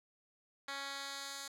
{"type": "tone with band-pass filter sweep", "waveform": "10% pulse", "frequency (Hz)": 277.2, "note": "C#4", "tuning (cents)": 0, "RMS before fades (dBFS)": -44, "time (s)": [0.68, 1.48], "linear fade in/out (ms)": 5, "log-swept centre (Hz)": [2800, 6400], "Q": 0.92, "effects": []}